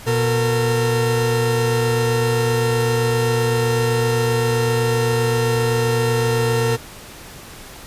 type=tone pair together; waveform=40% pulse; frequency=121.09 / 456.6 Hz; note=B2 / A#4; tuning=-34 / -36 cents; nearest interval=octave + major seventh; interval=2298 cents; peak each=-18 dBFS; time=0.06-6.77 s; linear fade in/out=20 ms; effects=pink hiss -38 dBFS RMS until 7.86 s + resampled to 32000 Hz